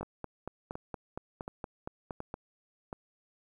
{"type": "two click trains", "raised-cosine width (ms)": 1, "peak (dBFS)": [-24, -23], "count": [5, 11], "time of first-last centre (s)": [[0.03, 2.929], [0.01, 2.341]], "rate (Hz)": [1.38, 4.29], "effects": ["10-bit"]}